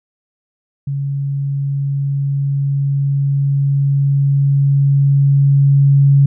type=tone with level ramp; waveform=sine; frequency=139.5 Hz; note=C#3; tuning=11 cents sharp; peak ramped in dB=-17 to -6 dBFS; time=0.87-6.26 s; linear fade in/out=5 ms; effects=none